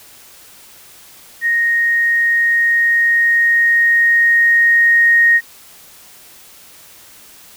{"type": "tone with level ramp", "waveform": "sine", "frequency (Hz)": 1864.7, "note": "A#6", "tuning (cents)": 0, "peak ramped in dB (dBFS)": [-12, -7], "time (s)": [1.41, 5.41], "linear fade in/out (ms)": 50, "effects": ["white hiss -42 dBFS RMS until 7.56 s"]}